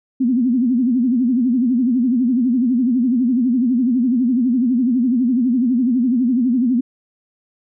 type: tone with vibrato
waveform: sine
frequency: 246.9 Hz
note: B3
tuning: in tune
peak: -13 dBFS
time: 0.2-6.81 s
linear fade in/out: 10 ms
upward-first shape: sine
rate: 12 Hz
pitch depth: 140 cents each way
effects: none